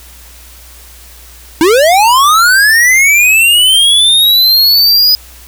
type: linear sweep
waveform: square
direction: up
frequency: 303.1 to 4994 Hz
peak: -5 dBFS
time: 1.61-5.15 s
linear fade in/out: 0 ms
effects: added 60 Hz sine -36 dBFS peak until 5.47 s + white hiss -37 dBFS RMS until 5.47 s